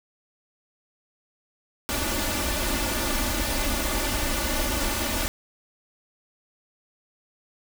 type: noise with comb filter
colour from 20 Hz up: pink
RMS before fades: -26 dBFS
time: 1.89-5.28 s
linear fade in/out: 0 ms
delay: 3.4 ms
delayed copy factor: +0.95
effects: none